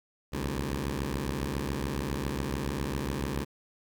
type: beating tone pair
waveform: 10% pulse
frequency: 65.8 / 73 Hz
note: C2 / D2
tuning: +10 / -10 cents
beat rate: 7.2 Hz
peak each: -25 dBFS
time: 0.32-3.45 s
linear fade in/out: 20 ms
effects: 10-bit